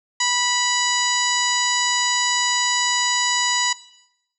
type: harmonic tone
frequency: 982 Hz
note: B5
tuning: 10 cents flat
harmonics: 1 / 2 / 3 / 4 / 5 / 6 / 7 / 8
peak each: -25 / -24 / -27 / -27 / -27 / -33 / -23 / -34 dBFS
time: 0.2-3.73 s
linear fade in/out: 5 ms
effects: noise-tail reverb RT60 0.8 s tail -17 dB re dry